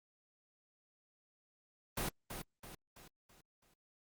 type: noise with echo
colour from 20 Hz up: pink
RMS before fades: -37 dBFS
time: 1.97-2.09 s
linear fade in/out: 5 ms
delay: 330 ms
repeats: 5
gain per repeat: -7 dB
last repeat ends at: 3.74 s
effects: Opus 32 kbps